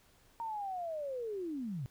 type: linear sweep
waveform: sine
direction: down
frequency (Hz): 932.3 to 116.5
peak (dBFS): -36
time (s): 0.4-1.86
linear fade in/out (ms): 0
effects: pink hiss -66 dBFS RMS until 1.9 s